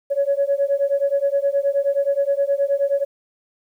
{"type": "beating tone pair", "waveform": "sine", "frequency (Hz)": [555, 564.5], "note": ["C#5", "C#5"], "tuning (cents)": [2, 31], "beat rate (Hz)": 9.5, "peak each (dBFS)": -19, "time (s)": [0.1, 3.05], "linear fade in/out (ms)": 20, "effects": ["tanh soft clip ceiling -10 dBFS", "9-bit"]}